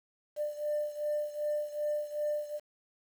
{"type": "beating tone pair", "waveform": "sine", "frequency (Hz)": [595, 597.6], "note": ["D5", "D5"], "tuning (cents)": [22, 30], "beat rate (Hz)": 2.6, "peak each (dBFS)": [-32, -35], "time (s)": [0.36, 2.6], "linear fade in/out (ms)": 50, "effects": ["tanh soft clip ceiling -24 dBFS", "9-bit"]}